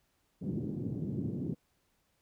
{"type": "band-pass noise", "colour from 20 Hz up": "pink", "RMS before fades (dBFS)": -36, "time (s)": [0.41, 1.55], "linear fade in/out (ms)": 20, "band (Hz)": [120, 320], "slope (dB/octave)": 24, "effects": ["pink hiss -75 dBFS RMS until 2.21 s"]}